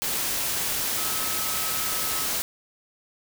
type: tone in noise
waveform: sine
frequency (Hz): 1286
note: E6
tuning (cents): -43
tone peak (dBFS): -37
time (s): 0.98-2.25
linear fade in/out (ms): 0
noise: white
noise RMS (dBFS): -27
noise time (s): 0.02-2.42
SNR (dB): -13
effects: none